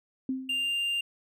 sine tone with exponential decay, 261.6 Hz, C4, in tune, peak -25 dBFS, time 0.29-0.75 s, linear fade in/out 2 ms, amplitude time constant 100 ms
triangle tone, 2794 Hz, F7, in tune, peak -25 dBFS, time 0.49-1.01 s, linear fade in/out 5 ms
effects none

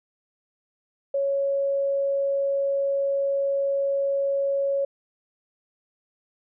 sine tone, 554.4 Hz, C#5, in tune, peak -21 dBFS, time 1.14-4.85 s, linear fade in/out 5 ms, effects none

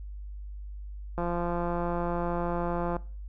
click train, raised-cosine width 1 ms, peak -18 dBFS, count 310, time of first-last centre 1.18-2.966 s, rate 173 Hz, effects noise-tail reverb RT60 0.4 s tail -20 dB re dry + added 50 Hz sine -37 dBFS peak until 3.28 s

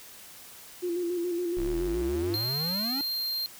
sine tone with vibrato, 349.2 Hz, F4, in tune, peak -27 dBFS, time 0.82-2.36 s, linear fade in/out 20 ms, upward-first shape square, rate 7.1 Hz, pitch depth 39 cents each way
square exponential sweep, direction up, 30.55 to 288.3 Hz, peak -33 dBFS, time 1.57-3.01 s, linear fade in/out 0 ms
square tone, 4186 Hz, C8, in tune, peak -29 dBFS, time 2.34-3.46 s, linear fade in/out 0 ms
effects white hiss -48 dBFS RMS until 3.59 s

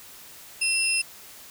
sine tone cluster, 2698 / 5110 / 9440 Hz, E7 / D#8 / D9, +40 / +45 / +8 cents, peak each -24 / -27 / -27 dBFS, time 0.61-1.02 s, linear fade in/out 10 ms, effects white hiss -46 dBFS RMS until 1.5 s

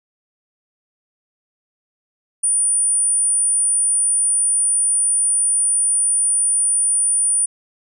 sine tone, 9397 Hz, D9, in tune, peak -14 dBFS, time 2.43-7.46 s, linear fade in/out 10 ms, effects none

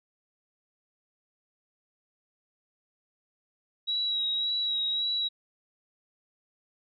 sine tone with vibrato, 3864 Hz, B7, 39 cents flat, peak -26 dBFS, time 3.87-5.29 s, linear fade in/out 20 ms, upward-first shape sine, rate 1.8 Hz, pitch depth 25 cents each way, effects none

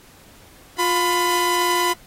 sawtooth tone pair together, 353.6 / 1000 Hz, F4 / B5, +22 / +21 cents, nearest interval octave + tritone, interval 1799 cents, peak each -18 / -15 dBFS, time 0.78-1.94 s, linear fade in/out 20 ms, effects pink hiss -49 dBFS RMS until 2.06 s + AAC 48 kbps

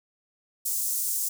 pink high-pass noise, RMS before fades -28 dBFS, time 0.65-1.29 s, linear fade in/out 10 ms, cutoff 7200 Hz, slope 24 dB/octave, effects none

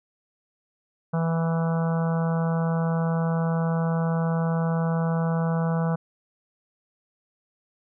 harmonic tone, 164.81 Hz, E3, in tune, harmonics 1 / 3 / 4 / 5 / 6 / 7 / 8 / 9, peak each -22 / -32 / -34 / -36 / -38 / -39 / -40 / -41 dBFS, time 1.13-5.96 s, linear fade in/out 10 ms, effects none

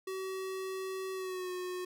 square tone with pitch glide, 379.5 to 363.4 Hz, F#4 to F#4, +44 to -31 cents, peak -37 dBFS, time 0.07-1.85 s, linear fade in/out 5 ms, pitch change -75 cents, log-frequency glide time 1.13-1.51 s, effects none

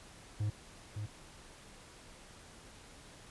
triangle tone with echo, 105 Hz, G#2, 19 cents sharp, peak -29 dBFS, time 0.4-0.5 s, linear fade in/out 5 ms, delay 560 ms, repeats 1, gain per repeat -6 dB, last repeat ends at 1.06 s, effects pink hiss -55 dBFS RMS until 3.3 s + resampled to 24000 Hz

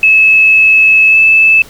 sine tone with pitch glide, 2595 to 2622 Hz, E7 to E7, -28 to -10 cents, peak -3 dBFS, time 0.03-1.62 s, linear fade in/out 2 ms, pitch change +18 cents, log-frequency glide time 1.09-1.17 s, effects pink hiss -36 dBFS RMS until 1.69 s

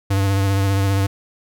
square tone with vibrato, 98 Hz, G2, in tune, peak -16 dBFS, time 0.1-1.07 s, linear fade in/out 10 ms, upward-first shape triangle, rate 15 Hz, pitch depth 33 cents each way, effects none

